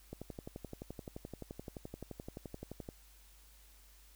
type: click train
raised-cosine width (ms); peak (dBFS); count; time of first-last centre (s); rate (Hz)
2; -30; 33; 0.13-2.889; 11.6
effects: added 50 Hz sine -60 dBFS peak until 4.15 s + white hiss -64 dBFS RMS until 4.15 s